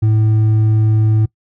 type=tone with hard clipping; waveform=sine; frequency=108.9 Hz; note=A2; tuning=17 cents flat; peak=-11 dBFS; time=0.02-1.26 s; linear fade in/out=10 ms; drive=4 dB; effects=noise-tail reverb RT60 0.1 s tail -22 dB re dry